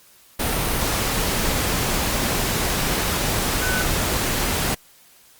sine tone in noise, 1500 Hz, F#6, 23 cents sharp, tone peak -24 dBFS, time 3.61-3.83 s, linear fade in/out 10 ms, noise pink, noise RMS -22 dBFS, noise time 0.39-4.75 s, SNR -5 dB, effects white hiss -52 dBFS RMS until 5.39 s + Opus 48 kbps

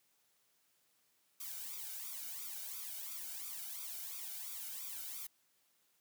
blue noise with flanger, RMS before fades -45 dBFS, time 1.4-5.27 s, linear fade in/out 5 ms, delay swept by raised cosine 0.84 to 1.37 ms, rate 2.9 Hz, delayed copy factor +0.85, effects white hiss -75 dBFS RMS until 6 s + high-pass 100 Hz 12 dB/octave

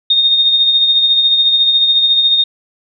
sine tone with tremolo, 3686 Hz, A#7, 20 cents flat, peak -6 dBFS, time 0.1-2.44 s, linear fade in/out 5 ms, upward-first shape triangle, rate 14 Hz, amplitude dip 50%, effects none

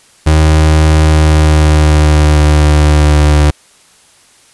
35% pulse tone with pitch glide, 77.78 to 74.91 Hz, D#2 to D2, 0 to +35 cents, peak -3 dBFS, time 0.26-3.51 s, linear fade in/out 10 ms, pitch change -65 cents, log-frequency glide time 1.02-2.73 s, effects white hiss -45 dBFS RMS until 4.53 s + resampled to 24000 Hz

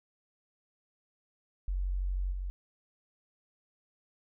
sine tone with level steps, 46.24 Hz, F#1, in tune, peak -29 / -33 dBFS, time 1.68-2.5 s, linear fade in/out 0 ms, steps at 2.31 s, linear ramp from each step 20 ms, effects none

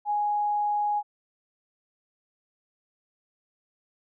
sine tone, 830.6 Hz, G#5, in tune, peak -23 dBFS, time 0.05-1.03 s, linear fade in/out 50 ms, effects none

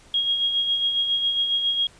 sine tone with tremolo, 3278 Hz, G#7, 23 cents flat, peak -18 dBFS, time 0.14-1.87 s, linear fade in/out 2 ms, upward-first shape sine, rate 7.3 Hz, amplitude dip 45%, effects pink hiss -52 dBFS RMS until 1.99 s + resampled to 22050 Hz

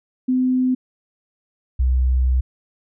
sine tone pair in turn, 255.2 / 63.65 Hz, C4 / C2, -43 / -47 cents, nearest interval 2 octaves, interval 2404 cents, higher first, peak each -15 / -14 dBFS, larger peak second, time 0.28-0.75 / 1.79-2.41 s, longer second, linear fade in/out 10 ms, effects none

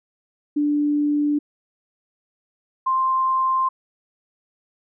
sine tone pair in turn, 293.7 / 1048.4 Hz, D4 / C6, 0 / +3 cents, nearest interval octave + minor seventh, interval 2203 cents, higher second, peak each -17 dBFS, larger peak neither, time 0.56-1.39 / 2.86-3.69 s, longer neither, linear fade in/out 10 ms, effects none

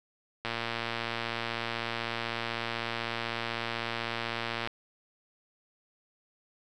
click train, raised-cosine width 0.3 ms, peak -16 dBFS, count 491, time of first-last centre 0.45-4.674 s, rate 116 Hz, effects none

